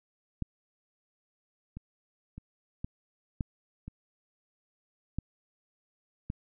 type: clicks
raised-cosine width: 5 ms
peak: -19 / -28 / -30 / -22 / -18 / -28 / -19 / -21 dBFS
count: 8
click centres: 0.423 / 1.77 / 2.38 / 2.845 / 3.408 / 3.88 / 5.186 / 6.301 s
effects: none